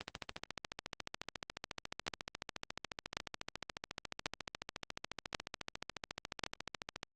two click trains, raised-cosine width 0.2 ms, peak -16 / -22 dBFS, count 5 / 100, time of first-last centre 2.08-6.437 / 0.01-7.031 s, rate 0.918 / 14.1 Hz, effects Opus 24 kbps

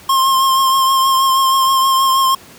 square tone with vibrato, 1065 Hz, C6, 30 cents sharp, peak -11 dBFS, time 0.09-2.35 s, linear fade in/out 5 ms, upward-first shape triangle, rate 6.3 Hz, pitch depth 29 cents each way, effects pink hiss -40 dBFS RMS until 2.58 s + high-pass 100 Hz 12 dB/octave

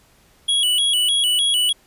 square tone with vibrato, 3136 Hz, G7, in tune, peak -16 dBFS, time 0.48-1.73 s, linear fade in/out 10 ms, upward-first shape square, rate 3.3 Hz, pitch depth 100 cents each way, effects pink hiss -55 dBFS RMS until 1.86 s + resampled to 32000 Hz

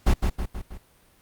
brown noise with echo, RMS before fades -17 dBFS, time 0.06-0.14 s, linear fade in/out 10 ms, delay 160 ms, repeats 4, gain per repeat -5 dB, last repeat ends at 0.78 s, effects pink hiss -59 dBFS RMS until 1.21 s + Opus 48 kbps

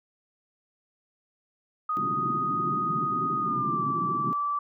sine tone with pitch glide, 1244.5 to 1161.2 Hz, D#6 to D6, 0 to -20 cents, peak -25 dBFS, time 1.89-4.59 s, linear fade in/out 5 ms, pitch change -120 cents, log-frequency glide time 3.38-3.84 s
pink band-pass noise, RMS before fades -34 dBFS, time 1.97-4.33 s, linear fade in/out 0 ms, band 120 to 390 Hz, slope 96 dB/octave
effects none

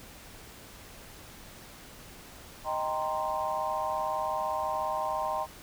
sine chord, C minor seventh, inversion first, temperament equal, 622.3 / 784 / 932.3 / 1046.5 Hz, Eb5 / G5 / Bb5 / C6, 0 / 0 / 0 / 0 cents, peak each -34 dBFS, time 2.64-5.47 s, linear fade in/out 50 ms, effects pink hiss -49 dBFS RMS until 5.62 s

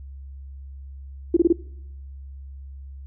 sine tone bursts, 340.5 Hz, F4, 44 cents flat, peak -12 dBFS, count 4, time 1.34-1.527 s, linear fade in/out 5 ms, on 28 ms, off 25 ms, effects noise-tail reverb RT60 0.8 s tail -22 dB re dry + added 68 Hz sine -36 dBFS peak until 3.06 s

